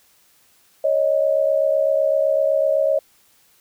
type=tone pair together; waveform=sine; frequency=554.4 / 622.3 Hz; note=C#5 / D#5; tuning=0 / 0 cents; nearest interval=major second; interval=200 cents; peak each=-18 dBFS; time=0.84-2.99 s; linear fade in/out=5 ms; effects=white hiss -57 dBFS RMS until 3.6 s